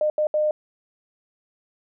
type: tone bursts at uneven times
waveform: sine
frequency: 608 Hz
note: D#5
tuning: 40 cents flat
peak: -18 dBFS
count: 3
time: 0.01-0.1 / 0.18-0.27 / 0.34-0.51 s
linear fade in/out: 2 ms
effects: none